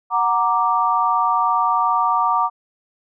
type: chord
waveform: sine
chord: Gb augmented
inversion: none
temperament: equal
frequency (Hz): 740 / 932.3 / 1174.7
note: Gb5 / Bb5 / D6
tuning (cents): 0 / 0 / 0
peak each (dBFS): -22 / -19 / -18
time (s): 0.1-2.5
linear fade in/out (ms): 50
effects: none